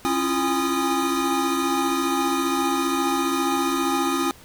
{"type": "tone cluster", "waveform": "square", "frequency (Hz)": [272.1, 330, 344.9, 814, 1240], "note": ["C#4", "E4", "F4", "G#5", "D#6"], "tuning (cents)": [-32, 2, -22, -35, -6], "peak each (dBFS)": [-26, -33, -27, -30, -27], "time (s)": [0.05, 4.31], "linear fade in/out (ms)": 0, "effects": ["pink hiss -48 dBFS RMS until 4.44 s"]}